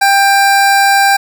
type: tone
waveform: 25% pulse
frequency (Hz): 792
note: G5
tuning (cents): +18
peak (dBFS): -3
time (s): 0.01-1.17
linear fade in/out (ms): 10
effects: none